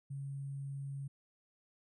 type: tone with sample-and-hold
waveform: sine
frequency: 138.59 Hz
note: C#3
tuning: in tune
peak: -39 dBFS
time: 0.1-1.08 s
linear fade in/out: 10 ms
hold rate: 8820 Hz
effects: resampled to 22050 Hz